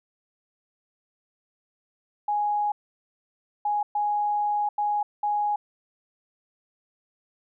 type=tone bursts at uneven times; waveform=sine; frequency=830.6 Hz; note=G#5; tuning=in tune; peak=-22 dBFS; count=5; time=2.28-2.72 / 3.65-3.83 / 3.95-4.69 / 4.78-5.03 / 5.23-5.56 s; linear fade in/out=5 ms; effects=none